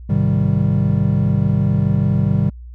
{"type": "chord", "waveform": "triangle", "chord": "Ab major seventh", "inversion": "none", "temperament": "equal", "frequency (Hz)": [103.83, 130.81, 155.56, 196], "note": ["Ab2", "C3", "Eb3", "G3"], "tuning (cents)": [0, 0, 0, 0], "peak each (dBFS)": -17, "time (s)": [0.09, 2.5], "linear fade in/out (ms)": 10, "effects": ["added 60 Hz sine -32 dBFS peak until 2.74 s"]}